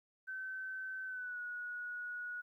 sine tone with pitch glide, 1533 to 1458.7 Hz, G6 to F#6, -39 to -25 cents, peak -40 dBFS, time 0.27-2.42 s, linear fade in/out 20 ms, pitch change -86 cents, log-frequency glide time 1.05-1.4 s, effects 13-bit

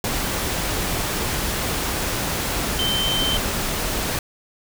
sine tone in noise, 3100 Hz, G7, 20 cents flat, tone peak -21 dBFS, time 2.79-3.37 s, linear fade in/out 2 ms, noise pink, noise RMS -24 dBFS, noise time 0.04-4.19 s, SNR 0 dB, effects none

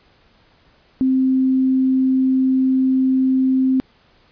sine tone, 261.6 Hz, C4, in tune, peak -13 dBFS, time 1.01-3.8 s, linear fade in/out 0 ms, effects pink hiss -55 dBFS RMS until 4.31 s + resampled to 11025 Hz

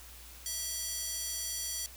square tone with high-pass filter, 653 Hz, E5, 17 cents flat, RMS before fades -37 dBFS, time 0.46-1.86 s, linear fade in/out 0 ms, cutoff 5800 Hz, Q 1.4, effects added 60 Hz sine -52 dBFS peak until 1.96 s + white hiss -52 dBFS RMS until 1.96 s

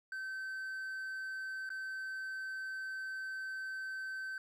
triangle tone with dropouts, 1542 Hz, G6, 29 cents flat, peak -37 dBFS, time 0.12-4.38 s, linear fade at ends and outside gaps 2 ms, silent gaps 1.692-1.702 s, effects none

